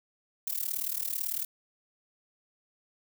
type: noise with amplitude modulation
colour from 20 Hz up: violet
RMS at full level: -29 dBFS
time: 0.47-1.45 s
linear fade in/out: 5 ms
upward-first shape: sine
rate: 38 Hz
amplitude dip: 90%
effects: none